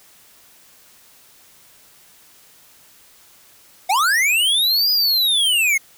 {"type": "linear two-way sweep", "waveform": "square", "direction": "up then down", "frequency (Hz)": [698.5, 4978, 2105], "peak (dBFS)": -15, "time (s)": [3.89, 5.78], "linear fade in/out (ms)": 10, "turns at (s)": 4.91, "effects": ["white hiss -50 dBFS RMS until 5.97 s"]}